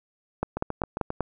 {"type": "two click trains", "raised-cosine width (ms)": 1, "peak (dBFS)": [-15, -11], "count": [5, 5], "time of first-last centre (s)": [[0.57, 1.104], [0.43, 1.207]], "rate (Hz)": [7.49, 5.15], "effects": []}